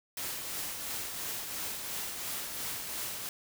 white noise with tremolo, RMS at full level -36 dBFS, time 0.17-3.29 s, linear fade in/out 2 ms, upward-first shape triangle, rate 2.9 Hz, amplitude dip 40%, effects none

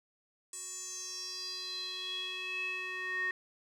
square tone with band-pass filter sweep, 370 Hz, F#4, in tune, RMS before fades -39 dBFS, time 0.53-3.31 s, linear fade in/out 2 ms, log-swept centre 8000 to 1800 Hz, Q 7, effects none

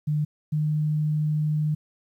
sine tone pair in turn, 150.3 / 152.22 Hz, D3 / D#3, +40 / -38 cents, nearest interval unison, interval 22 cents, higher second, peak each -21 dBFS, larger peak neither, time 0.07-0.25 / 0.52-1.75 s, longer second, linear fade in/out 10 ms, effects 10-bit

